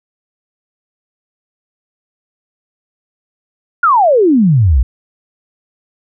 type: exponential sweep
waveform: sine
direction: down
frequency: 1457 to 55 Hz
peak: -6 dBFS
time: 3.83-4.83 s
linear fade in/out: 5 ms
effects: none